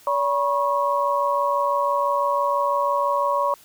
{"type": "tone cluster", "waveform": "sine", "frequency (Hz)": [571, 969, 1095], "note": ["D5", "B5", "C#6"], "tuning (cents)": [-49, -33, -22], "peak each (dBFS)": -23, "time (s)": [0.07, 3.54], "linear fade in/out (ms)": 2, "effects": ["white hiss -51 dBFS RMS until 3.64 s"]}